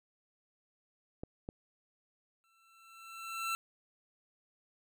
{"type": "clicks", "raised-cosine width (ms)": 2, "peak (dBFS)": -27, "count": 2, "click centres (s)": [1.235, 1.489]}
{"type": "tone with exponential growth", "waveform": "25% pulse", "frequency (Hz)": 1341, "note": "E6", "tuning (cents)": 29, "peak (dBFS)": -28, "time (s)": [2.44, 3.55], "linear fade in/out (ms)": 0, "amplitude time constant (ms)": 240}
{"effects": []}